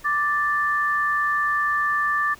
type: tone pair together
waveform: sine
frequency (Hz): 1174.7 / 1765.1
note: D6 / A6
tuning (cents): 0 / +5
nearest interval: perfect fifth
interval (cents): 705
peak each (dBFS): -22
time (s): 0.04-2.35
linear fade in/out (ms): 20
effects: pink hiss -49 dBFS RMS until 2.39 s